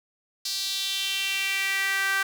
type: tone with high-pass filter sweep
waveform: sawtooth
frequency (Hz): 389.9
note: G4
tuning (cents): -9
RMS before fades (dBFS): -27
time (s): 0.45-2.23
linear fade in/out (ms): 5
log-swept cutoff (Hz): 4600 to 1500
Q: 3.5
effects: 9-bit